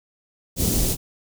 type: band-stop noise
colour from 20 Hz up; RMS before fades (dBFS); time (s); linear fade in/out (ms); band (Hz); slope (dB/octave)
pink; -21; 0.56-0.97; 50; 380 to 5700; 12
effects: none